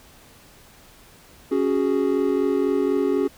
triangle chord, C# suspended fourth, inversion none, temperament equal with one note detuned, 277.2 / 371.3 / 415.3 Hz, C#4 / F#4 / G#4, 0 / +6 / 0 cents, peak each -21 dBFS, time 1.51-3.28 s, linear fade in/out 10 ms, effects pink hiss -50 dBFS RMS until 3.37 s

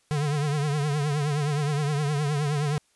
square tone with vibrato, 146.83 Hz, D3, in tune, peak -24 dBFS, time 0.11-2.78 s, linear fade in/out 0 ms, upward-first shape triangle, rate 9.6 Hz, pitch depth 96 cents each way, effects white hiss -66 dBFS RMS until 2.95 s + resampled to 24000 Hz

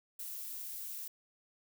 violet noise, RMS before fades -43 dBFS, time 0.19-1.08 s, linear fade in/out 5 ms, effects none

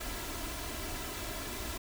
pink noise with comb filter, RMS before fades -39 dBFS, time 0-1.78 s, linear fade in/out 10 ms, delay 3 ms, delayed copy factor +0.6, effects none

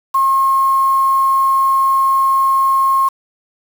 sine tone with quantisation, 1076 Hz, C6, 48 cents sharp, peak -10 dBFS, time 0.14-3.09 s, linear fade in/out 10 ms, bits 5, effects none

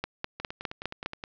two click trains, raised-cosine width 0.3 ms, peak -21 / -14 dBFS, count 9 / 6, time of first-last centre 0.4-1.239 / 0.04-1.06 s, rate 9.54 / 4.9 Hz, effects resampled to 16000 Hz + 9-bit

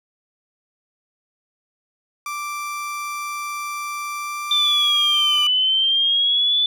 30% pulse tone with pitch glide, 1174.7 to 1190.4 Hz, D6 to D6, 0 to +23 cents, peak -23 dBFS, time 2.26-5.47 s, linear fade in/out 2 ms, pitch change +23 cents, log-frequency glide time 4.18-5.02 s
sine linear two-way sweep, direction down then up, 3566 to 2971 to 3495 Hz, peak -15 dBFS, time 4.51-6.66 s, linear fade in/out 2 ms, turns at 5.45 s
effects none

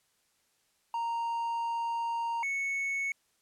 triangle tone pair in turn, 929 / 2210 Hz, A#5 / C#7, -6 / -6 cents, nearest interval octave + minor third, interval 1500 cents, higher second, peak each -28 dBFS, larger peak neither, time 0.94-2.43 / 2.43-3.12 s, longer first, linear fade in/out 2 ms, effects white hiss -72 dBFS RMS until 3.41 s + low-pass 11000 Hz 12 dB/octave

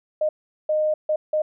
sine tone bursts at uneven times, 615 Hz, D#5, 20 cents flat, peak -18 dBFS, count 4, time 0.21-0.29 / 0.69-0.94 / 1.09-1.16 / 1.33-1.42 s, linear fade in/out 5 ms, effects none

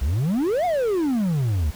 triangle exponential two-way sweep, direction up then down, 58.9 to 740 to 68.3 Hz, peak -17 dBFS, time 0.01-1.71 s, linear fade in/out 10 ms, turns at 0.65 s, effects pink hiss -43 dBFS RMS until 1.75 s

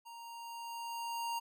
square tone with level ramp, 932.3 Hz, A#5, in tune, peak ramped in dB -49 to -35 dBFS, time 0.05-1.4 s, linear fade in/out 20 ms, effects none

